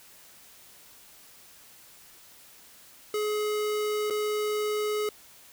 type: tone with dropouts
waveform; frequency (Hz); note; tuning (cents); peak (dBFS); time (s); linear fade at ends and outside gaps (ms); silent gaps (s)
square; 422.4; G#4; +29; -27; 3.14-5.09; 2; 4.1-4.106
effects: white hiss -53 dBFS RMS until 5.52 s